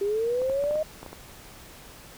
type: linear sweep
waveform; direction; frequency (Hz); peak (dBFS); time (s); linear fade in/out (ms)
sine; up; 392 to 628; -23; 0.01-0.83; 5
type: clicks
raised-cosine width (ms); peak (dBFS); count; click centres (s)
1; -25; 8; 0.418 / 0.498 / 0.639 / 0.71 / 0.756 / 1.03 / 1.063 / 1.13
effects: pink hiss -47 dBFS RMS until 2.17 s